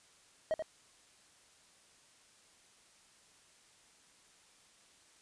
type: tone with echo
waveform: triangle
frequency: 633 Hz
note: D#5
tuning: 30 cents sharp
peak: -27 dBFS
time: 0.51-0.54 s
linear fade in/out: 0 ms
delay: 83 ms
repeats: 1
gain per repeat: -6 dB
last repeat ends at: 0.623 s
effects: white hiss -64 dBFS RMS until 5.21 s + resampled to 22050 Hz